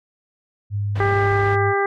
sine tone with pitch glide, 102 to 103.36 Hz, G#2 to G#2, -31 to -8 cents, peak -20 dBFS, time 0.7-1.74 s, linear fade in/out 50 ms, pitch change +23 cents, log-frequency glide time 1.26-1.63 s
pink low-pass noise, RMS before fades -33 dBFS, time 0.95-1.56 s, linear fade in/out 10 ms, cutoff 2600 Hz, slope 12 dB/octave
harmonic tone, 398 Hz, G4, 26 cents sharp, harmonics 1 / 2 / 3 / 4 / 5, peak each -20 / -23 / -25 / -26 / -27 dBFS, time 1-1.86 s, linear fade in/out 2 ms
effects none

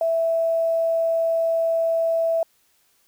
sine tone with quantisation, 659.3 Hz, E5, in tune, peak -18 dBFS, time 0.01-2.43 s, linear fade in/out 2 ms, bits 8, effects white hiss -63 dBFS RMS until 3.07 s

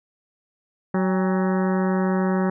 harmonic tone with a mistuned harmonic, 187.1 Hz, F#3, 20 cents sharp, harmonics 1 / 2 / 3 / 4 / 5 / 6 / 7 / 8 / 9 / 10, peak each -20 / -26 / -30 / -32 / -34 / -36 / -37 / -38 / -39 / -40 dBFS, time 0.94-2.5 s, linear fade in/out 5 ms, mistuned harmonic 4, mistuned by +100 cents, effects none

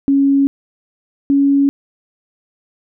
sine tone pair in turn, 276.8 / 279.2 Hz, C#4 / C#4, -2 / +13 cents, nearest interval unison, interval 15 cents, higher second, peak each -9 dBFS, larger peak neither, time 0.08-0.47 / 1.3-1.69 s, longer neither, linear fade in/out 0 ms, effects none

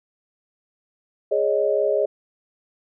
sine chord, Ab suspended fourth, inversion none, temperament equal with one note detuned, 415.3 / 554.4 / 619.4 Hz, Ab4 / Db5 / Eb5, 0 / 0 / -8 cents, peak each -22 dBFS, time 1.31-2.06 s, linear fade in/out 10 ms, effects none

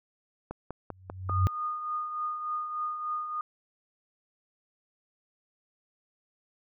click train, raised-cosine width 1 ms, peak -22 dBFS, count 5, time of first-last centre 0.51-1.296 s, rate 5.09 Hz
sine tone with exponential growth, 93.3 Hz, F#2, 15 cents sharp, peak -18 dBFS, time 0.91-1.47 s, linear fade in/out 0 ms, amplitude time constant 120 ms
sine tone with tremolo, 1227 Hz, D#6, 25 cents flat, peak -28 dBFS, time 1.29-3.41 s, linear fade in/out 2 ms, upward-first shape triangle, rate 3.4 Hz, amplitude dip 55%
effects none

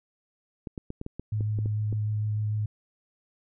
clicks, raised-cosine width 3 ms, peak -22 dBFS, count 10, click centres 0.672 / 0.778 / 0.904 / 1.014 / 1.064 / 1.196 / 1.408 / 1.588 / 1.659 / 1.927 s
sine tone with vibrato, 106.4 Hz, G#2, 42 cents sharp, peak -25 dBFS, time 1.32-2.66 s, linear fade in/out 5 ms, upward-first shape sine, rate 6.7 Hz, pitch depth 11 cents each way
effects none

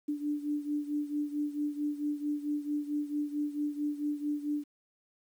sine beating tone pair, 293.3 / 297.8 Hz, D4 / D4, -2 / +24 cents, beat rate 4.5 Hz, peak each -32 / -36 dBFS, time 0.08-4.64 s, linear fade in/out 10 ms, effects 10-bit

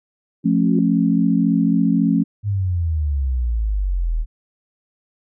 sine tone with exponential growth, 356.9 Hz, F4, 38 cents sharp, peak -21 dBFS, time 0.43-0.79 s, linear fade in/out 2 ms, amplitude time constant 78 ms
sine chord, F augmented, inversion none, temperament just, 174.61 / 218.3 / 272.8 Hz, F3 / A3 / C#4, 0 / -13 / -28 cents, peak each -18 dBFS, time 0.44-2.24 s, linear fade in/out 20 ms
sine exponential sweep, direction down, 105.3 to 37.97 Hz, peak -17 dBFS, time 2.43-4.26 s, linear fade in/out 50 ms
effects none

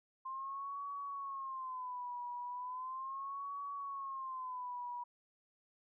sine tone with vibrato, 1046.5 Hz, C6, in tune, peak -40 dBFS, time 0.25-5.04 s, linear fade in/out 10 ms, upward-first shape sine, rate 0.37 Hz, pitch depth 130 cents each way, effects none

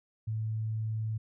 sine tone, 109.9 Hz, A2, 2 cents flat, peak -30 dBFS, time 0.27-1.18 s, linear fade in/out 10 ms, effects none

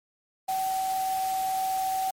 sine tone in noise, 761 Hz, F#5, 48 cents sharp, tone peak -25 dBFS, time 0.48-2.11 s, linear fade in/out 10 ms, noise white, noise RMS -39 dBFS, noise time 0.48-2.11 s, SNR +11 dB, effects MP3 64 kbps

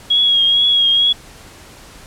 sine tone with vibrato, 3302 Hz, G#7, 11 cents flat, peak -10 dBFS, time 0.1-1.13 s, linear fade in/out 10 ms, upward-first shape triangle, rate 2.2 Hz, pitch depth 40 cents each way, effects pink hiss -40 dBFS RMS until 2.06 s + low-pass 11000 Hz 12 dB/octave

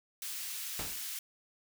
white high-pass noise, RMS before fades -40 dBFS, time 0.22-1.19 s, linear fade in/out 2 ms, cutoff 1900 Hz, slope 12 dB/octave
pink noise with exponential decay, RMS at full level -36 dBFS, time 0.79-1.07 s, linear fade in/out 1 ms, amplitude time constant 59 ms
effects none

